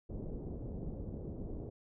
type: low-pass noise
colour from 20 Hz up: pink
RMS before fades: -42 dBFS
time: 0.09-1.7 s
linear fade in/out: 10 ms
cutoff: 510 Hz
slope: 24 dB/octave
effects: none